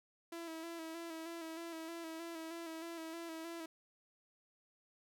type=tone with vibrato; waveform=sawtooth; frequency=329.6 Hz; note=E4; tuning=in tune; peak=-40 dBFS; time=0.32-3.66 s; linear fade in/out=5 ms; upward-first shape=square; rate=3.2 Hz; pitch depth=33 cents each way; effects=none